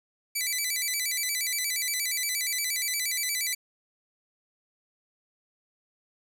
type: tone with vibrato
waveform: 10% pulse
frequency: 2149 Hz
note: C7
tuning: 46 cents sharp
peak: -18 dBFS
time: 0.35-3.55 s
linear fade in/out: 10 ms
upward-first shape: square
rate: 8.5 Hz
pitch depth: 120 cents each way
effects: none